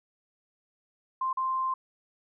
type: tone with dropouts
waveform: sine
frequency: 1046.5 Hz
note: C6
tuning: in tune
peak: -26 dBFS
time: 1.21-1.74 s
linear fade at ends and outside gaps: 5 ms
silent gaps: 1.33-1.371 s
effects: none